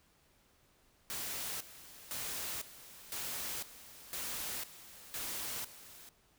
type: noise with tremolo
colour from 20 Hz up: white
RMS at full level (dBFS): -40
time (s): 1.1-6.09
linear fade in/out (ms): 0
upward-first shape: square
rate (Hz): 0.99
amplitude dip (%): 80
effects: pink hiss -69 dBFS RMS until 6.38 s